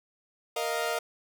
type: chord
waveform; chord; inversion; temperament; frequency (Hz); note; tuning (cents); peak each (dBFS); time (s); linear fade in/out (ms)
sawtooth; Bb suspended fourth; none; equal; 466.2 / 622.3 / 698.5; Bb4 / Eb5 / F5; 0 / 0 / 0; -29; 0.56-0.99; 5
effects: none